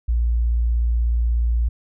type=tone; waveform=sine; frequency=58.27 Hz; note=A#1; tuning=in tune; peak=-16 dBFS; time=0.08-1.69 s; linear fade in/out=10 ms; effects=none

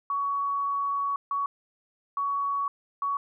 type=tone bursts at uneven times; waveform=sine; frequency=1123 Hz; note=C#6; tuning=22 cents sharp; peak=-25 dBFS; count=4; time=0.1-1.16 / 1.31-1.46 / 2.17-2.68 / 3.02-3.17 s; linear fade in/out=2 ms; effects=none

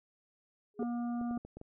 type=tone with exponential growth; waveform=sine; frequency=415.3 Hz; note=G#4; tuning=in tune; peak=-29 dBFS; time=0.74-0.83 s; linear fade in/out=1 ms; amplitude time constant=18 ms
type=harmonic tone; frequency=238.8 Hz; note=A#3; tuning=42 cents sharp; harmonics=1 / 3 / 5 / 6; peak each=-33 / -44 / -51 / -58 dBFS; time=0.79-1.38 s; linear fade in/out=5 ms
type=clicks; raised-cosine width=2 ms; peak=-34 dBFS; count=6; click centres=1.213 / 1.311 / 1.373 / 1.45 / 1.57 / 1.614 s
effects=none

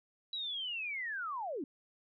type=linear sweep; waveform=sine; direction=down; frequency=3940 to 246.9 Hz; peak=-36 dBFS; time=0.33-1.64 s; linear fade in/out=2 ms; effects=none

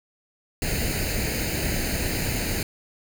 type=noise with comb filter; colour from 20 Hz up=pink; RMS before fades=-26 dBFS; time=0.62-2.63 s; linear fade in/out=2 ms; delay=0.44 ms; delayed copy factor=+0.75; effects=none

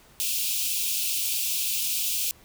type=high-pass noise; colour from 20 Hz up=white; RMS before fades=-27 dBFS; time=0.2-2.31 s; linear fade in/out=0 ms; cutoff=2400 Hz; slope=96 dB/octave; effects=pink hiss -55 dBFS RMS until 2.44 s

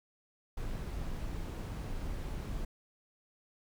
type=noise; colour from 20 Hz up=brown; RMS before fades=-38 dBFS; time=0.57-2.65 s; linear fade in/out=5 ms; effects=none

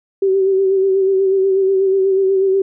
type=tone with vibrato; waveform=sine; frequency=385 Hz; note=G4; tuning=31 cents flat; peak=-11 dBFS; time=0.22-2.62 s; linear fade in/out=5 ms; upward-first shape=sine; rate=8.2 Hz; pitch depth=35 cents each way; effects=none

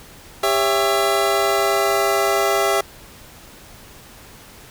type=chord; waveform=25% pulse; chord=C# diminished; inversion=second; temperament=just; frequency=399.1 / 554.4 / 665.2 Hz; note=G4 / C#5 / E5; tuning=+31 / 0 / +16 cents; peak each=-16 / -20 / -16 dBFS; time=0.43-2.81 s; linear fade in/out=5 ms; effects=pink hiss -43 dBFS RMS until 4.7 s

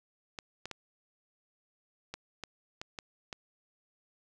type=clicks; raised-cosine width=0.2 ms; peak=-22 dBFS; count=8; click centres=0.388 / 0.656 / 0.713 / 2.14 / 2.437 / 2.815 / 2.988 / 3.328 s; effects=none

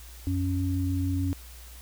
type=tone pair together; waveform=sine; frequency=90.18 / 277.2 Hz; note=F#2 / C#4; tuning=-44 / 0 cents; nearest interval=octave + perfect fifth; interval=1944 cents; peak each=-26 / -29 dBFS; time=0.27-1.33 s; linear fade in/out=0 ms; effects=added 60 Hz sine -44 dBFS peak until 1.81 s + white hiss -50 dBFS RMS until 1.81 s

